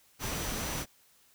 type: tone in noise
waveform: sine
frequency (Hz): 5920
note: F#8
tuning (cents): 0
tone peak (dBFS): -44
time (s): 0.19-0.86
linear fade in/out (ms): 50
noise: pink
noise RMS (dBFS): -35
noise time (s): 0.19-0.86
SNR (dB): -12
effects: white hiss -64 dBFS RMS until 1.34 s